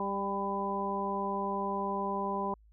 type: harmonic tone with a mistuned harmonic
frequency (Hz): 197.7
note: G3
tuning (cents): +15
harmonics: 1 / 2 / 3 / 4 / 5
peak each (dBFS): -37 / -37 / -40 / -38 / -34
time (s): 0-2.54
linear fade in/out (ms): 2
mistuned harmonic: 5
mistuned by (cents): +17
effects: added 53 Hz sine -57 dBFS peak until 2.72 s